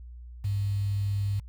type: tone with quantisation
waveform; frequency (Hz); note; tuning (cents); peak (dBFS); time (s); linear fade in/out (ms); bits
sine; 100.6; G2; +45; -25; 0.44-1.4; 10; 8
effects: added 60 Hz sine -41 dBFS peak until 1.48 s